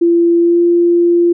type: tone with pitch glide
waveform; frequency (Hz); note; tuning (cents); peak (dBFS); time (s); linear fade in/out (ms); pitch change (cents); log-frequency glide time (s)
sine; 340.7 to 345.1; F4 to F4; -43 to -21; -7; 0.01-1.33; 10; +22; 0.39-0.61
effects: none